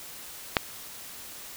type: click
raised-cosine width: 0.3 ms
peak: -3 dBFS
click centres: 0.568 s
effects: white hiss -43 dBFS RMS until 1.56 s